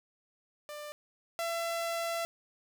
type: tone pair in turn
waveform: sawtooth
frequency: 594 / 672.7 Hz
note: D5 / E5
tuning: +20 / +35 cents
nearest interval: major second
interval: 215 cents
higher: second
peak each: -37 / -28 dBFS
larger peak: second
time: 0.69-0.92 / 1.39-2.25 s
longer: second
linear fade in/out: 0 ms
effects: none